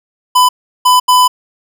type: tone bursts at uneven times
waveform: square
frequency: 1001 Hz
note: B5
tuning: 23 cents sharp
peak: -6 dBFS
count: 3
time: 0.35-0.49 / 0.85-1 / 1.08-1.28 s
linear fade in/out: 10 ms
effects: none